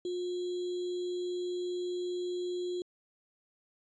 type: tone with sample-and-hold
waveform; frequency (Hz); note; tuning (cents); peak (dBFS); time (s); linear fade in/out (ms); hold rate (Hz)
sine; 357.5; F4; +41; -32; 0.05-2.82; 2; 3675
effects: resampled to 16000 Hz